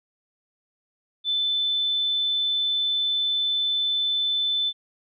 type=tone; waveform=sine; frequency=3520 Hz; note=A7; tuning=in tune; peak=-21 dBFS; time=1.24-4.73 s; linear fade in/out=50 ms; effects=none